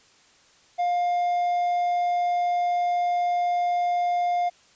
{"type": "tone", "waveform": "triangle", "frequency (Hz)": 706, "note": "F5", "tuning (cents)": 19, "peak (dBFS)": -19, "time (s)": [0.78, 4.5], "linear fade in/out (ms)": 20, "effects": ["white hiss -57 dBFS RMS until 4.75 s", "resampled to 16000 Hz"]}